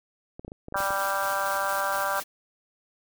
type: clicks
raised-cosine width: 2 ms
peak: -26 dBFS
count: 9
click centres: 0.395 / 0.448 / 0.48 / 0.519 / 0.684 / 0.724 / 0.758 / 0.804 / 0.906 s
type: harmonic tone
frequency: 196 Hz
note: G3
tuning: in tune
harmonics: 3 / 4 / 5 / 6 / 7 / 8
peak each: -32 / -32 / -32 / -32 / -32 / -32 dBFS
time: 0.74-2.2 s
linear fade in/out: 2 ms
type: noise with tremolo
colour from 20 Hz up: white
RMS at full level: -36 dBFS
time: 0.76-2.24 s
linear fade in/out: 20 ms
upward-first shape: square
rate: 4.3 Hz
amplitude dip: 25%
effects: none